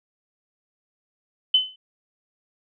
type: tone with exponential decay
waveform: sine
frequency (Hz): 3035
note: F#7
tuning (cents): +43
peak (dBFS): -11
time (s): 1.54-1.76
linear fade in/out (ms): 5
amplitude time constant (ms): 47
effects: none